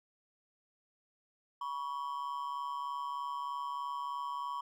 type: ring-modulated tone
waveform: triangle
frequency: 1046.5 Hz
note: C6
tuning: in tune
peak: -31 dBFS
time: 1.61-4.61 s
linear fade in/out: 5 ms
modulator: 71.6 Hz
effects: none